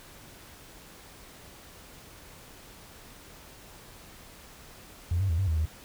triangle tone with pitch steps, 86.4 / 97.4 / 81.6 / 96.3 / 79.7 / 78.3 Hz, F2 / G2 / E2 / G2 / D#2 / D#2, -18 / -11 / -17 / -30 / +42 / +11 cents, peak -20 dBFS, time 5.11-5.656 s, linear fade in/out 5 ms, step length 91 ms, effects tanh soft clip ceiling -21 dBFS + pink hiss -50 dBFS RMS until 5.84 s

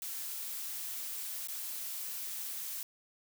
blue noise with dropouts, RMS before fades -40 dBFS, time 0.02-2.83 s, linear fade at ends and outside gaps 1 ms, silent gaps 1.473-1.484 s, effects none

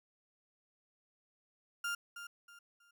35% pulse tone with echo, 1400 Hz, F6, 4 cents sharp, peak -33 dBFS, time 1.84-1.95 s, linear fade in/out 5 ms, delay 320 ms, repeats 3, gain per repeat -10 dB, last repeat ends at 2.91 s, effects none

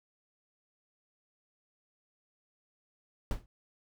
brown noise with exponential decay, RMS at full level -26 dBFS, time 3.31-3.46 s, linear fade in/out 1 ms, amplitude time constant 31 ms, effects none

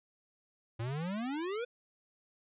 square exponential sweep, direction up, 110 to 500 Hz, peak -35 dBFS, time 0.79-1.65 s, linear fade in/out 10 ms, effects resampled to 8000 Hz

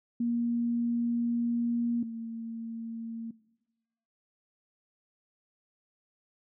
sine tone pair in turn, 236.2 / 228.2 Hz, A#3 / A#3, +23 / -37 cents, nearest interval minor second, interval 60 cents, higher first, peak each -26 / -34 dBFS, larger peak first, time 0.2-2.03 / 2.03-3.31 s, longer first, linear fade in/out 5 ms, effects noise-tail reverb RT60 1.0 s tail -20 dB re dry

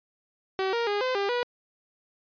sawtooth tone with pitch steps, 381.6 / 468.3 / 409.9 / 512 / 399.5 / 486.9 Hz, G4 / A#4 / G#4 / C5 / G4 / B4, -47 / +8 / -23 / -38 / +33 / -25 cents, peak -21 dBFS, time 0.59-1.43 s, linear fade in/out 0 ms, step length 140 ms, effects resampled to 11025 Hz

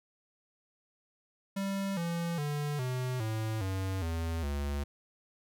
square tone with pitch steps, 196 / 169.65 / 146.83 / 127.09 / 110 / 95.21 / 82.41 / 71.33 Hz, G3 / F3 / D3 / C3 / A2 / G2 / E2 / D2, 0 / -50 / 0 / -50 / 0 / -50 / 0 / -50 cents, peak -32 dBFS, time 1.56-4.84 s, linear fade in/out 10 ms, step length 410 ms, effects none

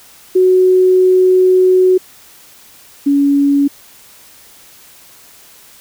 sine tone pair in turn, 370 / 282.2 Hz, F#4 / C#4, 0 / +31 cents, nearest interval perfect fourth, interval 469 cents, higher first, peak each -6 / -8 dBFS, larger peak first, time 0.35-1.98 / 3.06-3.68 s, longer first, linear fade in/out 10 ms, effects white hiss -42 dBFS RMS until 5.8 s

